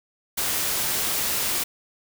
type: noise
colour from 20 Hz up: white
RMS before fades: -25 dBFS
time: 0.37-1.64 s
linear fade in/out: 10 ms
effects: none